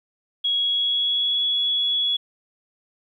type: tone with pitch glide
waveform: sine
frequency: 3322 to 3374 Hz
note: G#7 to G#7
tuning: 0 to +27 cents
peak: -19 dBFS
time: 0.44-2.17 s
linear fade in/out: 10 ms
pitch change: +27 cents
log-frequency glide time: 0.55-1.43 s
effects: 10-bit